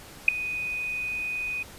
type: tone with ADSR envelope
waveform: sine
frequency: 2489 Hz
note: D#7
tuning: in tune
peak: -7 dBFS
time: 0.28-1.63 s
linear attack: 4 ms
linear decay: 5 ms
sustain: -21 dB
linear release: 6 ms
effects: pink hiss -46 dBFS RMS until 1.78 s + resampled to 32000 Hz